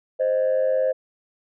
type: tone pair together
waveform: sine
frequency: 523.3 / 622.3 Hz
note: C5 / D#5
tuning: 0 / 0 cents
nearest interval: minor third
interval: 300 cents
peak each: -18 / -22 dBFS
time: 0.19-0.93 s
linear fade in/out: 20 ms
effects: tanh soft clip ceiling -14 dBFS